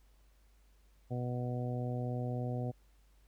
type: harmonic tone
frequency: 123.47 Hz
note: B2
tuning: in tune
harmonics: 1 / 2 / 3 / 4 / 5 / 6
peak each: -35 / -41 / -47 / -44 / -46 / -47 dBFS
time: 1.1-2.72 s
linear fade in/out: 20 ms
effects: added 50 Hz sine -62 dBFS peak until 3.27 s + pink hiss -73 dBFS RMS until 3.27 s